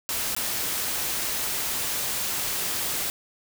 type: noise with dropouts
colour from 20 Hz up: white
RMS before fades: -28 dBFS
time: 0.09-3.1 s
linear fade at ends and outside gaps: 0 ms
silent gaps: 0.35-0.365 s
effects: none